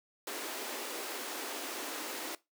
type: high-pass noise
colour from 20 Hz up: pink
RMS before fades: -40 dBFS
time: 0.27-2.35 s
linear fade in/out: 2 ms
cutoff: 270 Hz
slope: 48 dB/octave
effects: noise-tail reverb RT60 0.2 s tail -19 dB re dry